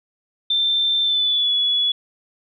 sine tone with pitch glide, 3564 to 3399 Hz, A7 to G#7, +22 to +39 cents, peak -16 dBFS, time 0.5-1.92 s, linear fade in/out 5 ms, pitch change -83 cents, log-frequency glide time 1.02-1.52 s, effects none

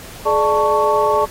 sine tone cluster, 424.6 / 596 / 882 / 1114 Hz, G#4 / D5 / A5 / C#6, +38 / +25 / +4 / +8 cents, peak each -18 dBFS, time 0.25-1.26 s, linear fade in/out 20 ms, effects pink hiss -36 dBFS RMS until 1.3 s + AAC 48 kbps

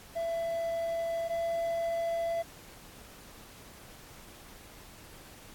triangle tone pair in turn, 668 / 671.4 Hz, E5 / E5, +23 / +32 cents, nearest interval unison, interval 9 cents, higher second, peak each -28 / -27 dBFS, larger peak second, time 0.15-1.29 / 1.29-2.43 s, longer neither, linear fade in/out 20 ms, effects pink hiss -52 dBFS RMS until 5.54 s + AAC 64 kbps

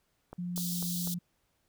click train, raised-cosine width 1 ms, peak -29 dBFS, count 4, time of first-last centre 0.33-1.074 s, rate 4.03 Hz
sine tone with pitch glide, 176.8 to 175.48 Hz, F3 to F3, +22 to +9 cents, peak -33 dBFS, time 0.38-1.19 s, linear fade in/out 10 ms, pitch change -13 cents, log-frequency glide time 0.48-0.82 s
white high-pass noise, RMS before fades -37 dBFS, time 0.56-1.14 s, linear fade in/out 0 ms, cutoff 3400 Hz, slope 48 dB/octave
effects pink hiss -75 dBFS RMS until 1.68 s

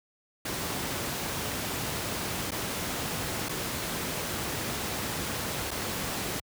pink noise with dropouts, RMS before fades -32 dBFS, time 0.45-6.4 s, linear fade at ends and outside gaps 5 ms, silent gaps 2.508-2.517 / 3.487-3.492 / 5.708-5.713 s, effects high-pass 80 Hz 12 dB/octave

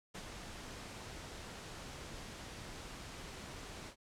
pink noise with ADSR envelope, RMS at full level -45 dBFS, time 0.14-3.96 s, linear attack 14 ms, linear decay 63 ms, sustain -3 dB, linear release 88 ms, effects low-pass 8000 Hz 12 dB/octave

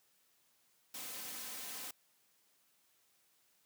white noise with comb filter, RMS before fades -45 dBFS, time 0.94-1.91 s, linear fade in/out 5 ms, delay 3.9 ms, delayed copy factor +0.65, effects white hiss -73 dBFS RMS until 3.65 s + high-pass 100 Hz 12 dB/octave

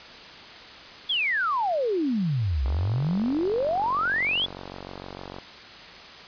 sine exponential two-way sweep, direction down then up, 3487 to 61.74 to 3487 Hz, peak -22 dBFS, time 1.09-4.46 s, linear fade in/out 10 ms, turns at 2.65 s
click train, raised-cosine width 1 ms, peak -23 dBFS, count 128, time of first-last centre 2.66-5.385 s, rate 46.6 Hz
effects white hiss -43 dBFS RMS until 6.27 s + resampled to 11025 Hz

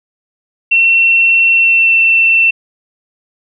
sine tone with pitch glide, 2711 to 2688 Hz, E7 to E7, +48 to +33 cents, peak -6 dBFS, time 0.71-2.51 s, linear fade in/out 10 ms, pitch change -15 cents, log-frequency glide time 1.55-1.94 s, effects none

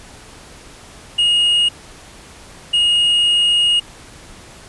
triangle tone bursts at uneven times, 2867 Hz, F7, 45 cents sharp, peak -10 dBFS, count 2, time 1.18-1.69 / 2.73-3.8 s, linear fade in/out 10 ms, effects pink hiss -40 dBFS RMS until 4.68 s + resampled to 24000 Hz

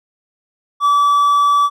triangle tone, 1152 Hz, D6, 34 cents flat, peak -8 dBFS, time 0.8-1.7 s, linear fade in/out 50 ms, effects none

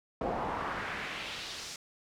brown noise with band-pass filter sweep, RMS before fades -37 dBFS, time 0.21-1.76 s, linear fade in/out 2 ms, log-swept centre 640 to 6200 Hz, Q 1.6, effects none

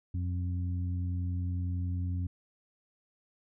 harmonic tone, 89.1 Hz, F2, 35 cents sharp, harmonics 1 / 2 / 3, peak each -30 / -42 / -43 dBFS, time 0.14-2.27 s, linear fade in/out 5 ms, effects none

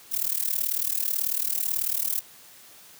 violet noise with amplitude modulation, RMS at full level -23 dBFS, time 0.11-2.21 s, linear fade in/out 20 ms, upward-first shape sine, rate 38.2 Hz, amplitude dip 90%, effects white hiss -50 dBFS RMS until 2.99 s + high-pass 80 Hz 12 dB/octave

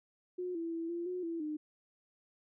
sine tone with pitch steps, 361.3 / 332.6 / 330.8 / 342.7 / 362.6 / 333.3 / 304.3 Hz, F#4 / E4 / E4 / F4 / F#4 / E4 / D#4, -41 / +16 / +6 / -33 / -35 / +19 / -38 cents, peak -35 dBFS, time 0.38-1.57 s, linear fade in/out 10 ms, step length 170 ms, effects none

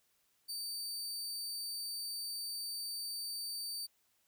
sawtooth tone, 4608 Hz, D8, 34 cents flat, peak -36 dBFS, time 0.48-3.87 s, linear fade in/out 20 ms, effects white hiss -75 dBFS RMS until 4.27 s

